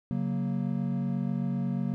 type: chord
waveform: triangle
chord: F# major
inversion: second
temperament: equal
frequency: 138.59 / 185 / 233.1 Hz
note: C#3 / F#3 / A#3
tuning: 0 / 0 / 0 cents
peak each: -30 / -29 / -30 dBFS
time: 0.11-1.94 s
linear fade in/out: 0 ms
effects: none